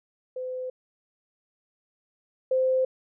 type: tone pair in turn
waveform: sine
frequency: 510 / 518.6 Hz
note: C5 / C5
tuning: -44 / -15 cents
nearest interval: unison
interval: 29 cents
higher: second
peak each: -30 / -20 dBFS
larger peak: second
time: 0.36-0.7 / 2.51-2.85 s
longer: neither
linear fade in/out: 5 ms
effects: none